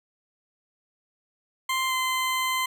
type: tone with pitch glide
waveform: 20% pulse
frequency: 1046.5 to 1033.3 Hz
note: C6 to C6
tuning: 0 to -22 cents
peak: -19 dBFS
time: 1.69-2.66 s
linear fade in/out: 5 ms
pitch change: -22 cents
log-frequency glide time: 1.88-1.93 s
effects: none